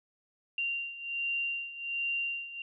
sine beating tone pair, 2771 / 2772.3 Hz, F7 / F7, -14 / -13 cents, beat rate 1.3 Hz, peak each -37 / -33 dBFS, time 0.58-2.62 s, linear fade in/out 2 ms, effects none

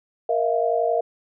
sine tone cluster, 468.8 / 641 / 692 Hz, A#4 / E5 / F5, +10 / -49 / -16 cents, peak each -23 dBFS, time 0.29-1.01 s, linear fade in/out 5 ms, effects none

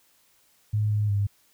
sine tone with pitch steps, 106 / 105 / 101.1 Hz, G#2 / G#2 / G#2, +36 / +19 / -46 cents, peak -21 dBFS, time 0.73-1.27 s, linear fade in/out 10 ms, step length 180 ms, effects white hiss -63 dBFS RMS until 1.53 s

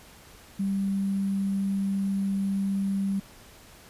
sine tone with sample-and-hold, 196 Hz, G3, in tune, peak -24 dBFS, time 0.59-3.2 s, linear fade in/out 10 ms, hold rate 11025 Hz, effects pink hiss -51 dBFS RMS until 3.89 s + resampled to 32000 Hz

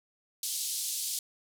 white band-pass noise, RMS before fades -34 dBFS, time 0.43-1.19 s, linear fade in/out 2 ms, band 3700 to 12000 Hz, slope 24 dB/octave, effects none

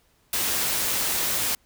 white noise, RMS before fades -25 dBFS, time 0.33-1.55 s, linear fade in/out 2 ms, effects pink hiss -64 dBFS RMS until 1.65 s

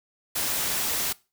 white noise, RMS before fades -27 dBFS, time 0.35-1.13 s, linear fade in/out 10 ms, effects noise-tail reverb RT60 0.3 s tail -22 dB re dry

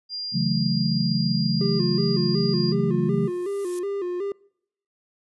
sine tone, 4800 Hz, D8, 37 cents sharp, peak -28 dBFS, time 0.09-2.75 s, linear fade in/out 50 ms
sine chord, F# minor seventh, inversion second, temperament equal, 138.59 / 164.81 / 185 / 220 Hz, C#3 / E3 / F#3 / A3, 0 / 0 / 0 / 0 cents, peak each -26 dBFS, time 0.32-3.3 s, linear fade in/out 50 ms
triangle tone with vibrato, 377.1 Hz, F#4, 33 cents sharp, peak -23 dBFS, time 1.61-4.32 s, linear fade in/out 2 ms, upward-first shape square, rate 2.7 Hz, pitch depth 100 cents each way
violet noise with exponential growth, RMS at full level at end -33 dBFS, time 2.87-3.79 s, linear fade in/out 1 ms, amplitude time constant 200 ms
effects noise-tail reverb RT60 0.7 s tail -24 dB re dry + resampled to 24000 Hz

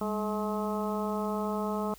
harmonic tone with a mistuned harmonic, 213.2 Hz, G#3, 46 cents sharp, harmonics 1 / 2 / 3 / 4 / 5 / 6, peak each -32 / -35 / -37 / -38 / -39 / -40 dBFS, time 0.01-1.94 s, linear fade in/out 2 ms, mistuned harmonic 1, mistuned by -80 cents, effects added 50 Hz sine -55 dBFS peak until 1.98 s + white hiss -55 dBFS RMS until 1.98 s

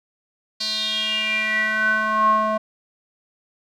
square tone with band-pass filter sweep, 216.5 Hz, A3, 28 cents flat, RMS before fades -21 dBFS, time 0.6-2.58 s, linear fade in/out 10 ms, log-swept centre 4500 to 840 Hz, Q 7.4, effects none

